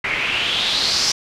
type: noise with low-pass filter sweep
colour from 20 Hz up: white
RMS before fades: -20 dBFS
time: 0.04-1.12 s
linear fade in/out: 5 ms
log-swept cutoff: 2100 to 5500 Hz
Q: 4.5
effects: none